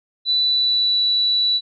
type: tone with pitch glide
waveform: sine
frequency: 3976 to 3946 Hz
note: B7 to B7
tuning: +11 to -2 cents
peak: -15 dBFS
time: 0.25-1.61 s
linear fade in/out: 50 ms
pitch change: -13 cents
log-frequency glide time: 0.42-1.01 s
effects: none